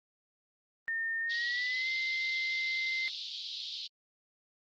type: tone with pitch glide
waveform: sine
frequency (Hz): 1820 to 2079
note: A#6 to C7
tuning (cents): -42 to -12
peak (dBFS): -31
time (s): 0.88-3.08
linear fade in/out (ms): 0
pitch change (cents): +230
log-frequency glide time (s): 1.21-1.88
type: band-pass noise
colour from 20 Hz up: pink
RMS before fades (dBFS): -41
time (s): 1.29-3.88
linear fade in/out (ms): 20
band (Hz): 3300 to 4700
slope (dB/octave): 48
effects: Opus 32 kbps